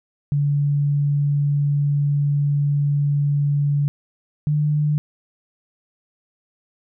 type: tone pair in turn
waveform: sine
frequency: 143.9 / 149.35 Hz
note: D3 / D3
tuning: -35 / +29 cents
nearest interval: minor second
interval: 64 cents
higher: second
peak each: -16 / -16 dBFS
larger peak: neither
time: 0.32-3.88 / 4.47-4.98 s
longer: first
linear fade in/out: 0 ms
effects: none